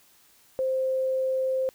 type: tone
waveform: sine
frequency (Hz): 523.3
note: C5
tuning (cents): 0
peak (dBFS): -23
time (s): 0.59-1.69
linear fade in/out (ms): 0
effects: white hiss -59 dBFS RMS until 1.74 s